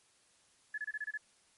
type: tone bursts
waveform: sine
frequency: 1711 Hz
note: A6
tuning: 49 cents flat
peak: -35 dBFS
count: 7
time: 0.74-1.175 s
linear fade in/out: 5 ms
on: 39 ms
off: 27 ms
effects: white hiss -68 dBFS RMS until 1.57 s + MP3 48 kbps